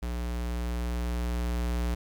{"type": "tone with level ramp", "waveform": "square", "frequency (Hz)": 59.7, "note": "A#1", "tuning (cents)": 42, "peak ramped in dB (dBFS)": [-31, -27], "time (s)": [0.02, 1.95], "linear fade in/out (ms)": 10, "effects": ["11-bit"]}